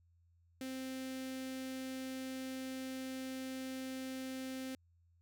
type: tone with notch filter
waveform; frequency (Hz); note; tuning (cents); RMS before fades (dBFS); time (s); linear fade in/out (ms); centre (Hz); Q
sawtooth; 261.6; C4; 0; -43; 0.61-4.75; 2; 970; 0.89
effects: added 85 Hz sine -67 dBFS peak until 5.21 s